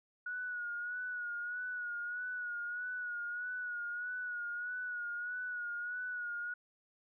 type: tone with vibrato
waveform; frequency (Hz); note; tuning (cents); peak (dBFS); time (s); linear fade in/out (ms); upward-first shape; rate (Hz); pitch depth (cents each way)
sine; 1456; F#6; -28; -37; 0.26-6.54; 5; sine; 1.6; 41
effects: none